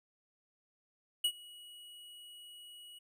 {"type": "tone with ADSR envelope", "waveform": "square", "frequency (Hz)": 2914, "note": "F#7", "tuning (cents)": -27, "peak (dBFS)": -27, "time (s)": [1.24, 2.99], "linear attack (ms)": 7, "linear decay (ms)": 68, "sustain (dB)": -24, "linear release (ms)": 10, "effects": []}